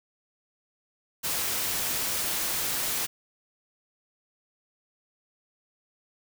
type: noise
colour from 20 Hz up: white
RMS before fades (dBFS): -29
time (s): 1.23-3.07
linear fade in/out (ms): 20
effects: none